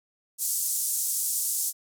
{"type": "band-pass noise", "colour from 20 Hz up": "pink", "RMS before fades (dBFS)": -28, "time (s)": [0.38, 1.73], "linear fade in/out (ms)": 50, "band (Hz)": [7000, 14000], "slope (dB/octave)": 24, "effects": []}